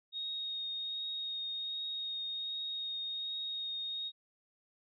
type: tone with vibrato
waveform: sine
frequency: 3729 Hz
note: A#7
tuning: in tune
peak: -36 dBFS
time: 0.12-4.12 s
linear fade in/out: 50 ms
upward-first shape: triangle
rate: 1.3 Hz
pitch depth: 12 cents each way
effects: none